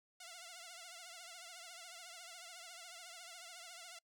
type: tone with vibrato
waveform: 5% pulse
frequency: 698.5 Hz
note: F5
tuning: in tune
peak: -39 dBFS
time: 0.2-3.99 s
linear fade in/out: 5 ms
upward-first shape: triangle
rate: 14 Hz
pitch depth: 110 cents each way
effects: noise-tail reverb RT60 0.1 s tail -26 dB re dry